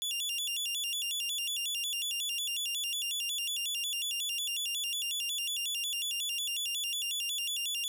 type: tone with vibrato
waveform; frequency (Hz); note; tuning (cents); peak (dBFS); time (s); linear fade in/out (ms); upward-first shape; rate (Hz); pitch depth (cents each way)
sawtooth; 3103; G7; -18; -29; 0.02-7.88; 0; square; 5.5; 180
effects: none